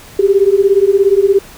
sine beating tone pair, 386.4 / 403.4 Hz, G4 / G4, -25 / +50 cents, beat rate 17 Hz, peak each -10 dBFS, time 0.19-1.39 s, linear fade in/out 5 ms, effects pink hiss -37 dBFS RMS until 1.57 s

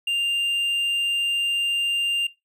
triangle tone, 2794 Hz, F7, in tune, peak -19 dBFS, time 0.07-2.27 s, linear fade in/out 5 ms, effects noise-tail reverb RT60 0.2 s tail -18 dB re dry

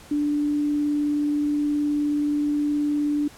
sine tone with vibrato, 293.7 Hz, D4, in tune, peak -20 dBFS, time 0.11-3.28 s, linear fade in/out 5 ms, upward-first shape triangle, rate 19 Hz, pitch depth 8 cents each way, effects pink hiss -47 dBFS RMS until 3.37 s + low-pass 12000 Hz 12 dB/octave

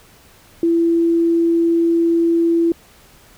sine tone, 335.3 Hz, E4, 30 cents sharp, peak -12 dBFS, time 0.63-2.72 s, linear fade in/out 2 ms, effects pink hiss -48 dBFS RMS until 3.37 s

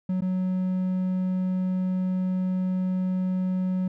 triangle tone with dropouts, 185 Hz, F#3, in tune, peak -21 dBFS, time 0.09-3.88 s, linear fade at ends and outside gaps 5 ms, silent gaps 0.208-0.219 s, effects none

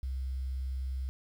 sine tone, 65.41 Hz, C2, in tune, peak -32 dBFS, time 0.03-1.09 s, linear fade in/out 0 ms, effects 10-bit

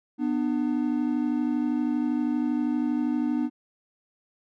triangle tone pair together, 246.9 / 299.5 Hz, B3 / D4, 0 / +34 cents, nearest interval minor third, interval 334 cents, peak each -24 dBFS, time 0.18-3.5 s, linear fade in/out 50 ms, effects none

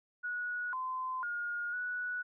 sine tone with pitch steps, 1461 / 1029 / 1427 / 1473 Hz, F#6 / C6 / F6 / F#6, -22 / -29 / +37 / -8 cents, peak -34 dBFS, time 0.23-2.23 s, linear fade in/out 20 ms, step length 500 ms, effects none

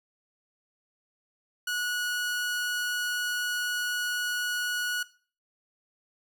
sawtooth tone, 1462 Hz, F#6, 21 cents flat, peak -25 dBFS, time 1.67-5.03 s, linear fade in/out 5 ms, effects noise-tail reverb RT60 0.4 s tail -18 dB re dry

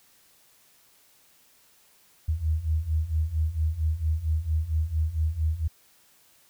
sine beating tone pair, 76.3 / 80.7 Hz, D#2 / E2, -33 / -36 cents, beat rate 4.4 Hz, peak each -28 / -25 dBFS, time 2.28-5.68 s, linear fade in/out 10 ms, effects white hiss -60 dBFS RMS until 6.49 s

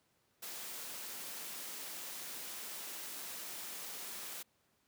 white high-pass noise, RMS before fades -45 dBFS, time 0.42-4.43 s, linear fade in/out 10 ms, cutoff 170 Hz, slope 12 dB/octave, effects pink hiss -75 dBFS RMS until 4.87 s + high-pass 100 Hz 12 dB/octave

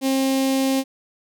sawtooth tone with notch filter, 267.3 Hz, C4, 37 cents sharp, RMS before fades -20 dBFS, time 0.01-0.84 s, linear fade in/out 50 ms, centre 1400 Hz, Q 0.84, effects none

